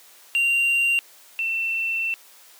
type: tone pair in turn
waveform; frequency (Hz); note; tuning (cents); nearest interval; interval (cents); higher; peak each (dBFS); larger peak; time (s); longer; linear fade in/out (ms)
triangle / sine; 2768 / 2688; F7 / E7; -16 / +33; minor second; 51; first; -16 / -22; first; 0.35-0.99 / 1.39-2.14; second; 0
effects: white hiss -50 dBFS RMS until 2.59 s + high-pass 400 Hz 12 dB/octave